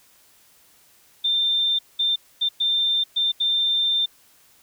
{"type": "tone bursts at uneven times", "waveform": "sine", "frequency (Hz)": 3588, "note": "A7", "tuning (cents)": 33, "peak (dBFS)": -18, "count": 6, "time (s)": [[1.24, 1.79], [1.99, 2.16], [2.41, 2.49], [2.6, 3.04], [3.16, 3.32], [3.4, 4.06]], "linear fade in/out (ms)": 10, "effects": ["white hiss -56 dBFS RMS until 4.62 s"]}